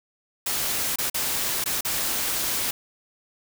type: noise with dropouts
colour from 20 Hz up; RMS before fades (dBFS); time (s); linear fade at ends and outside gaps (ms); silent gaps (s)
white; -26; 0.46-2.71; 5; 0.959-0.985 / 1.099-1.143 / 1.641-1.658 / 1.809-1.848
effects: none